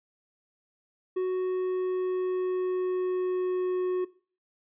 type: tone with pitch glide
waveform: triangle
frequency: 370 to 365.8 Hz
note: F#4 to F#4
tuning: 0 to -20 cents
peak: -23 dBFS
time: 1.16-4.05 s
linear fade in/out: 10 ms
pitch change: -20 cents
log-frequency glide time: 1.27-3.86 s
effects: noise-tail reverb RT60 0.4 s tail -19 dB re dry + resampled to 8000 Hz